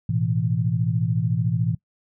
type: chord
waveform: sine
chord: A suspended second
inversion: none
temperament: just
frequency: 110 / 123.75 / 165 Hz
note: A2 / B2 / E3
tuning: 0 / +4 / +2 cents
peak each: -24 dBFS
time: 0.09-1.75 s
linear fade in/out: 5 ms
effects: noise-tail reverb RT60 0.1 s tail -22 dB re dry